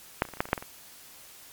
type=clicks; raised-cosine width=0.5 ms; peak=-7 / -26 / -29 / -25 / -30 / -9 / -23 / -27 / -6 / -19 / -24 dBFS; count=11; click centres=0.221 / 0.252 / 0.288 / 0.337 / 0.371 / 0.405 / 0.455 / 0.488 / 0.531 / 0.578 / 0.625 s; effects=white hiss -50 dBFS RMS until 1.52 s + MP3 96 kbps